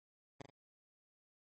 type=tone with echo; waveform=10% pulse; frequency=138.9 Hz; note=C#3; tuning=4 cents sharp; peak=-37 dBFS; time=0.4-0.42 s; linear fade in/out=5 ms; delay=41 ms; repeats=2; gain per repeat=-7 dB; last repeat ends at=0.502 s; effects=MP3 32 kbps